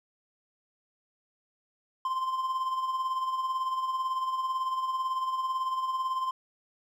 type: tone with tremolo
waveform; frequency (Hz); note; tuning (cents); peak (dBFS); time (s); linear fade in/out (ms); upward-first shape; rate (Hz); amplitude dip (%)
triangle; 1043; C6; -6; -24; 2.05-6.31; 2; sine; 18; 50
effects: none